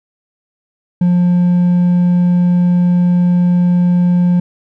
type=tone with hard clipping; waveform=triangle; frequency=177.1 Hz; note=F3; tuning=24 cents sharp; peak=-9 dBFS; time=1.01-4.4 s; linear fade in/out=5 ms; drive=5 dB; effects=none